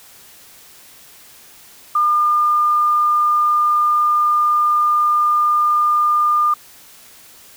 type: tone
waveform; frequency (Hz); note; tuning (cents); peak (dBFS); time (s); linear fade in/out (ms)
sine; 1206; D6; +46; -12; 1.95-6.54; 5
effects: white hiss -44 dBFS RMS until 7.56 s